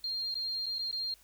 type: tone with dropouts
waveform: sine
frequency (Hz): 4203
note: C8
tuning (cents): +7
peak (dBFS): -32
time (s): 0.04-1.14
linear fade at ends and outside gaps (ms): 2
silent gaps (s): 0.343-0.353 / 0.659-0.664 / 0.785-0.791 / 0.913-0.927
effects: added 52 Hz sine -67 dBFS peak until 1.23 s + white hiss -62 dBFS RMS until 1.23 s